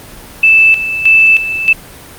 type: tone with tremolo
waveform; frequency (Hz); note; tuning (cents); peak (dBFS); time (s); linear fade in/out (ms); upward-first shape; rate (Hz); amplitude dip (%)
sine; 2637; E7; 0; -3; 0.43-1.73; 5; square; 1.6; 70
effects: pink hiss -33 dBFS RMS until 2.18 s + Opus 32 kbps